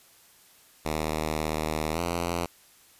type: tone with pitch glide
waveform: 5% pulse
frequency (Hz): 77.78 to 85.81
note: D#2 to F2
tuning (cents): 0 to -30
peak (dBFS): -16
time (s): 0.85-2.46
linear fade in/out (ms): 5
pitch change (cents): +170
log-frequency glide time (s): 1.92-2
effects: white hiss -57 dBFS RMS until 2.99 s + resampled to 32000 Hz